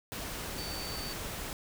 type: tone in noise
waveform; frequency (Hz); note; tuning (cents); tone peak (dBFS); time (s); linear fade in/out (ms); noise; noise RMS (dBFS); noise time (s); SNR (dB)
sine; 4557; C#8; +47; -41; 0.58-1.13; 0; pink; -39; 0.12-1.53; -5
effects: none